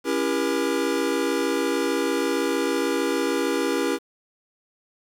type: chord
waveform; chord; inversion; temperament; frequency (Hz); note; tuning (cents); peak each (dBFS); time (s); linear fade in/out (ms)
square; C# diminished seventh; none; just; 277.2 / 332.6 / 399.1 / 479; C#4 / E4 / G4 / Bb4; 0 / +16 / +31 / +47; -28; 0.04-3.99; 50
effects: low-pass 12000 Hz 12 dB/octave + 8-bit